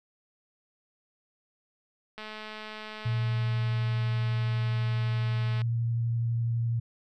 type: click train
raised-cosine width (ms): 0.3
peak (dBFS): -25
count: 740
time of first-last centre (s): 2.18-5.617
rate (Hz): 215
type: tone with vibrato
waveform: sine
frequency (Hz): 116.5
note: A#2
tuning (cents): -1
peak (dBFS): -25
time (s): 3.05-6.8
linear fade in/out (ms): 10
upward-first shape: sine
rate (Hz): 12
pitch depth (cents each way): 10
effects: none